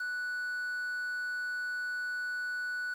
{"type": "tone with quantisation", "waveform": "triangle", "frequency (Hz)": 1480, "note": "F#6", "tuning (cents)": 0, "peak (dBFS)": -31, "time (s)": [0, 2.94], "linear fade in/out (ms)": 5, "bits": 9, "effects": []}